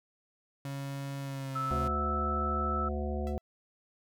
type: tone with pitch glide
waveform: 35% pulse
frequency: 138.59 to 133.79 Hz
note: C#3 to C3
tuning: 0 to +39 cents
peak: -34 dBFS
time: 0.65-1.88 s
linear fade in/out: 2 ms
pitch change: -61 cents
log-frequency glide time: 1.2-1.58 s
type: tone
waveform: sine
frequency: 1313 Hz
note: E6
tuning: 7 cents flat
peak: -31 dBFS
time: 1.55-2.89 s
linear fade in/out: 10 ms
type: harmonic tone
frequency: 73.2 Hz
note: D2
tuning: 5 cents flat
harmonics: 1 / 3 / 5 / 7 / 9 / 10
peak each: -33 / -38 / -40 / -41 / -43 / -43 dBFS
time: 1.71-3.38 s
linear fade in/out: 0 ms
type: tone with exponential decay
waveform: sawtooth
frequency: 663 Hz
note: E5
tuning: 10 cents sharp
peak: -39 dBFS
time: 3.27-3.41 s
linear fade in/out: 0 ms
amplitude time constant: 29 ms
effects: none